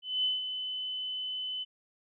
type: tone with ADSR envelope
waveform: sine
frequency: 3022 Hz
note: F#7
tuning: 36 cents sharp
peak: -25 dBFS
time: 0.02-1.65 s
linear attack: 220 ms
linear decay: 170 ms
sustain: -8 dB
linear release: 27 ms
effects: none